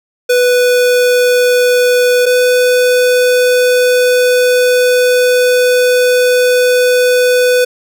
square tone pair in turn, 494.4 / 497.8 Hz, B4 / B4, +2 / +14 cents, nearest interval unison, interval 12 cents, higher second, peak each -8 dBFS, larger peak neither, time 0.29-2.26 / 2.26-7.65 s, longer second, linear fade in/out 10 ms, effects none

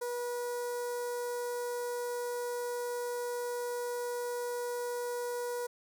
sawtooth tone with notch filter, 484.9 Hz, B4, 32 cents flat, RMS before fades -36 dBFS, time 0.01-5.67 s, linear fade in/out 10 ms, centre 2800 Hz, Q 0.52, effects none

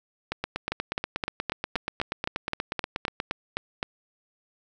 two click trains, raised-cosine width 0.3 ms, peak -12 / -11 dBFS, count 25 / 13, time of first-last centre 0.32-3.201 / 0.72-3.829 s, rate 8.33 / 3.86 Hz, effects none

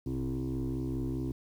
sine tone with frequency modulation, 196 Hz, G3, in tune, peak -29 dBFS, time 0.06-1.32 s, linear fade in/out 5 ms, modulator 64.9 Hz, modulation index 2.4, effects tanh soft clip ceiling -28 dBFS + 10-bit

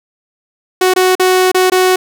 sawtooth tone with dropouts, 370 Hz, F#4, in tune, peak -4 dBFS, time 0.81-1.96 s, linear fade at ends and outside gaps 5 ms, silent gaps 0.938-0.961 / 1.153-1.196 / 1.517-1.545 / 1.7-1.719 s, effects none

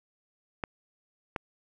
clicks, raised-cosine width 0.5 ms, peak -16 dBFS, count 2, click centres 0.638 / 1.362 s, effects none

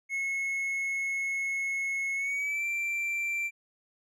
triangle tone with pitch glide, 2182 to 2352 Hz, C#7 to D7, -28 to +2 cents, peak -27 dBFS, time 0.09-3.51 s, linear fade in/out 50 ms, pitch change +130 cents, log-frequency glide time 2.15-2.65 s, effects none

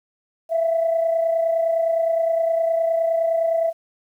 sine tone pair together, 659 / 688.7 Hz, E5 / F5, -1 / -24 cents, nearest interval minor second, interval 77 cents, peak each -17 / -26 dBFS, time 0.49-3.73 s, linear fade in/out 50 ms, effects tanh soft clip ceiling -11 dBFS + 9-bit

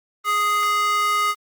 square tone with high-pass filter, 415.3 Hz, G#4, in tune, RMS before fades -20 dBFS, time 0.24-1.35 s, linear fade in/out 50 ms, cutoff 1400 Hz, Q 4.1, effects Opus 24 kbps

